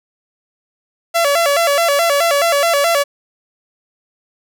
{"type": "tone with vibrato", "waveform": "sawtooth", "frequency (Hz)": 620, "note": "D#5", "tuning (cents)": -6, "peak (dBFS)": -8, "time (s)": [1.14, 3.04], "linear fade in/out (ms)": 20, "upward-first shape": "square", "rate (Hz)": 4.7, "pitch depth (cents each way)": 150, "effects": []}